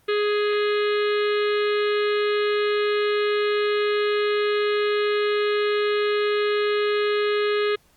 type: harmonic tone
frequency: 416.3 Hz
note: G#4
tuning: 4 cents sharp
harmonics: 1 / 3 / 4 / 5 / 6 / 7 / 8 / 9 / 10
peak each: -20 / -30 / -32 / -34 / -36 / -37 / -38 / -39 / -40 dBFS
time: 0.08-7.76 s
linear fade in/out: 10 ms
effects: pink hiss -60 dBFS RMS until 7.96 s + Opus 32 kbps